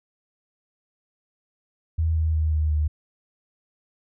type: tone with pitch steps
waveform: sine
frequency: 80.8 / 79.55 / 78.32 / 77.11 / 75.91 Hz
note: E2 / D#2 / D#2 / D#2 / D#2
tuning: -34 / +39 / +12 / -15 / -42 cents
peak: -19 dBFS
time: 1.98-2.88 s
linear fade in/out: 10 ms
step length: 180 ms
effects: none